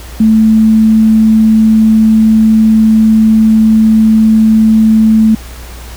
sine tone, 219.8 Hz, A3, 2 cents flat, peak -3 dBFS, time 0.2-5.35 s, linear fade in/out 5 ms, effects added 60 Hz sine -26 dBFS peak until 5.96 s + pink hiss -32 dBFS RMS until 5.96 s

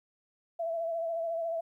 sine tone with vibrato, 665 Hz, E5, 15 cents sharp, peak -30 dBFS, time 0.59-1.61 s, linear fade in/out 10 ms, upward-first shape sine, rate 14 Hz, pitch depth 36 cents each way, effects 12-bit

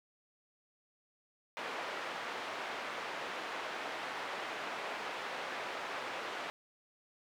pink band-pass noise, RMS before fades -41 dBFS, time 1.57-6.5 s, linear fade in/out 0 ms, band 570 to 2600 Hz, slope 12 dB/octave, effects none

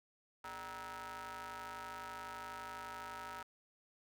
sawtooth ring-modulated tone, 176.3 Hz, F3, 17 cents sharp, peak -38 dBFS, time 0.44-3.43 s, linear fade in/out 5 ms, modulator 1120 Hz, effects none

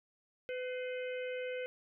harmonic tone with a mistuned harmonic, 504 Hz, B4, 35 cents sharp, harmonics 1 / 3 / 4 / 5 / 6, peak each -37 / -48 / -48 / -50 / -54 dBFS, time 0.49-1.66 s, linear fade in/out 0 ms, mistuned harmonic 4, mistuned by +67 cents, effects none

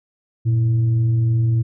sine tone with frequency modulation, 116.54 Hz, A#2, in tune, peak -14 dBFS, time 0.45-1.63 s, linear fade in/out 20 ms, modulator 210 Hz, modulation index 0.24, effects none

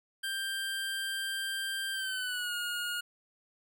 25% pulse tone with pitch glide, 1580 to 1432.2 Hz, G6 to F6, +13 to +43 cents, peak -29 dBFS, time 0.23-3.01 s, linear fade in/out 10 ms, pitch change -170 cents, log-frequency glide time 1.93-2.54 s, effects none

